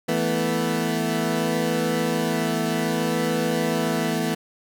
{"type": "chord", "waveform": "20% pulse", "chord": "E suspended fourth", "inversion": "none", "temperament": "equal", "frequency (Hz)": [164.81, 220, 246.9], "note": ["E3", "A3", "B3"], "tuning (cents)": [0, 0, 0], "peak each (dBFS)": -21, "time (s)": [0.08, 4.35], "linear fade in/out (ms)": 10, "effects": []}